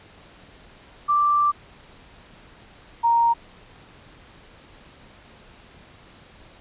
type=tone pair in turn; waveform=sine; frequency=1174.7 / 932.4 Hz; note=D6 / A#5; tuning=0 / 0 cents; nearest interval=major third; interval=400 cents; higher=first; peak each=-16 / -15 dBFS; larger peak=second; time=1.08-1.52 / 3.03-3.34 s; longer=first; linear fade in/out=20 ms; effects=pink hiss -49 dBFS RMS until 6.6 s + resampled to 8000 Hz